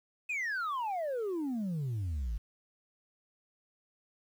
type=exponential sweep; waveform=sine; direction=down; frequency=2571 to 49.83 Hz; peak=-29 dBFS; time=0.29-2.38 s; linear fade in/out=10 ms; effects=tanh soft clip ceiling -31 dBFS + 10-bit